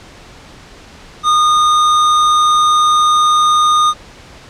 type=tone; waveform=square; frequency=1225 Hz; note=D#6; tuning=27 cents flat; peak=-9 dBFS; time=1.23-3.94 s; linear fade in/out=50 ms; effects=pink hiss -38 dBFS RMS until 4.49 s + low-pass 6000 Hz 12 dB/octave